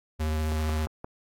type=tone with vibrato; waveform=square; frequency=77.78 Hz; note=D#2; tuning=in tune; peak=-26 dBFS; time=0.19-0.87 s; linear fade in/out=20 ms; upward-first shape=sine; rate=15 Hz; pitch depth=16 cents each way
type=click train; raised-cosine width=1 ms; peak=-22 dBFS; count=4; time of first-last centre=0.52-1.044 s; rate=5.72 Hz
effects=AAC 48 kbps